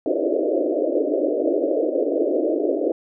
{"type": "band-pass noise", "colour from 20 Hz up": "pink", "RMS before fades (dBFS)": -21, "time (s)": [0.06, 2.92], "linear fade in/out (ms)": 2, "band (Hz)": [280, 640], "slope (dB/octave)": 96, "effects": []}